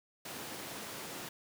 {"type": "high-pass noise", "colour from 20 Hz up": "pink", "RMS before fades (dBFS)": -44, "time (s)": [0.25, 1.29], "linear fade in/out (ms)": 5, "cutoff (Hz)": 200, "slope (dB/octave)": 12, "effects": []}